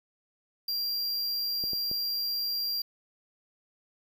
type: tone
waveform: square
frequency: 4754 Hz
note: D8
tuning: 20 cents sharp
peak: -29 dBFS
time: 0.68-2.82 s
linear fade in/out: 5 ms
type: clicks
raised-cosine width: 2 ms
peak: -28 dBFS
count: 3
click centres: 1.639 / 1.733 / 1.914 s
effects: 9-bit